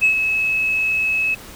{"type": "tone with ADSR envelope", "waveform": "sine", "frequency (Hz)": 2582, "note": "E7", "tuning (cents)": -37, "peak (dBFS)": -9, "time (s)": [0.01, 1.35], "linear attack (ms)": 30, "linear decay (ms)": 99, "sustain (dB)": -7, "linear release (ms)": 12, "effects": ["tanh soft clip ceiling -7 dBFS", "pink hiss -39 dBFS RMS until 1.55 s"]}